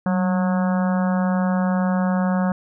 harmonic tone with a mistuned harmonic, 182.2 Hz, F#3, 26 cents flat, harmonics 1 / 3 / 4 / 5 / 6 / 7 / 8 / 9, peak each -18 / -28 / -30 / -32 / -34 / -35 / -36 / -37 dBFS, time 0.06-2.52 s, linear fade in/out 2 ms, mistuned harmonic 1, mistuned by +57 cents, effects none

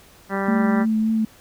harmonic tone, 196 Hz, G3, in tune, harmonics 1 / 2 / 3 / 4 / 5 / 6 / 7 / 8 / 9 / 10, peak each -25 / -28 / -30 / -31 / -32 / -33 / -33 / -34 / -35 / -35 dBFS, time 0.29-0.86 s, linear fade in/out 50 ms
sine tone with vibrato, 220 Hz, A3, in tune, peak -17 dBFS, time 0.48-1.25 s, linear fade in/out 5 ms, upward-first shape triangle, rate 3.5 Hz, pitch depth 23 cents each way
effects pink hiss -50 dBFS RMS until 1.4 s

